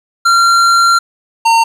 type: tone pair in turn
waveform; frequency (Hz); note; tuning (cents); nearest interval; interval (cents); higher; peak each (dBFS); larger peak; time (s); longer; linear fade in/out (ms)
square; 1375 / 913.5; F6 / A#5; -27 / -35; perfect fifth; 708; first; -7; neither; 0.25-0.99 / 1.45-1.64; first; 10
effects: low-pass 8000 Hz 12 dB/octave + 7-bit